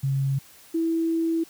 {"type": "tone pair in turn", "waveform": "sine", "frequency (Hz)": [136.3, 328.6], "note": ["C#3", "E4"], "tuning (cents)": [-29, -5], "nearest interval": "octave + minor third", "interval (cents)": 1524, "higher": "second", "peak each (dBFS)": -21, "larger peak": "neither", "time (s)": [[0.03, 0.39], [0.74, 1.44]], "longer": "second", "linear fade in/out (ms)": 10, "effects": ["white hiss -51 dBFS RMS until 1.49 s"]}